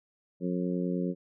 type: harmonic tone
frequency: 89.8 Hz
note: F2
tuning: 49 cents sharp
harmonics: 2 / 3 / 4 / 5 / 6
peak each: -30 / -34 / -36 / -38 / -40 dBFS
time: 0.4-1.15 s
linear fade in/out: 50 ms
effects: none